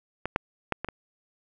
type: clicks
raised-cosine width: 0.5 ms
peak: -14 / -8 / -10 / -16 / -18 dBFS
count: 5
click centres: 0.256 / 0.361 / 0.723 / 0.846 / 0.887 s
effects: none